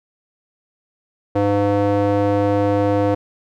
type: tone with band-pass filter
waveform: square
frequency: 101.4 Hz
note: G#2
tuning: 41 cents flat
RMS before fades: -17 dBFS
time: 1.35-3.15 s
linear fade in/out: 10 ms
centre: 500 Hz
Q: 1.6
effects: none